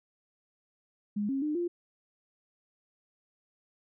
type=tone with pitch steps; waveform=sine; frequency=206.6 / 271.2 / 301.6 / 347.8 Hz; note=G#3 / C#4 / D4 / F4; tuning=-9 / -38 / +46 / -7 cents; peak=-28 dBFS; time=1.16-1.68 s; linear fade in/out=10 ms; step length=130 ms; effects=none